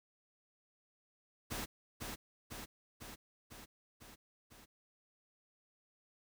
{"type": "noise with echo", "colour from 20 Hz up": "pink", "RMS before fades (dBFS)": -41, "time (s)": [1.5, 1.66], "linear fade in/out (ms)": 20, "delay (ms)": 500, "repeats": 6, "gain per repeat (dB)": -3, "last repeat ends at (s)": 4.66, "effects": []}